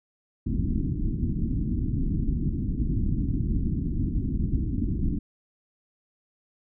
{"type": "low-pass noise", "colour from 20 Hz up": "pink", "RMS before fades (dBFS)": -26, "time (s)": [0.46, 5.19], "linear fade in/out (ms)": 10, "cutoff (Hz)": 310, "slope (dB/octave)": 48, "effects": []}